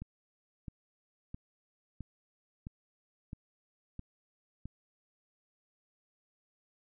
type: click train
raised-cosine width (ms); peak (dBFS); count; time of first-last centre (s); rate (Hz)
5; -29; 8; 0.02-4.656; 1.51
effects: none